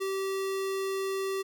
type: tone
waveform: square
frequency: 386.8 Hz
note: G4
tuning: 23 cents flat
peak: -30 dBFS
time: 0-1.43 s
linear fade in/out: 20 ms
effects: none